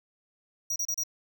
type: tone bursts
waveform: square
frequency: 5760 Hz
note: F#8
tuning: 47 cents flat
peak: -28 dBFS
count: 4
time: 0.7-1.036 s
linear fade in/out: 5 ms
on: 60 ms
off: 32 ms
effects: none